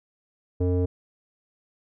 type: tone with low-pass filter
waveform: square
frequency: 90 Hz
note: F#2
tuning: 47 cents flat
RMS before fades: -23 dBFS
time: 0.6-0.86 s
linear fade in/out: 10 ms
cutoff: 440 Hz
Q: 3
effects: none